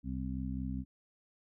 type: harmonic tone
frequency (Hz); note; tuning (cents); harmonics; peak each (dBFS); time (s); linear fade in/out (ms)
64.6; C2; -21; 1 / 2 / 3 / 4; -39 / -42 / -40 / -40; 0.03-0.85; 50
effects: none